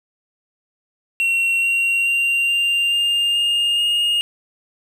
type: tone with pitch steps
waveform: triangle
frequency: 2732 / 2751 / 2770 / 2789 / 2809 / 2828 / 2848 Hz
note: F7 / F7 / F7 / F7 / F7 / F7 / F7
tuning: -39 / -27 / -15 / -3 / +9 / +21 / +33 cents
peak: -14 dBFS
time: 1.2-4.21 s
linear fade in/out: 0 ms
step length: 430 ms
effects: none